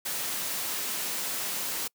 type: noise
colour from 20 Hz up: white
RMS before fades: -32 dBFS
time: 0.05-1.88 s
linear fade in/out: 10 ms
effects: noise-tail reverb RT60 0.1 s tail -26 dB re dry + high-pass 150 Hz 12 dB/octave